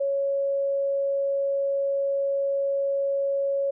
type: tone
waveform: sine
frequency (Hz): 554.4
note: C#5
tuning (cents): 0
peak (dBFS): -22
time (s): 0-3.71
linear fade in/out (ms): 10
effects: none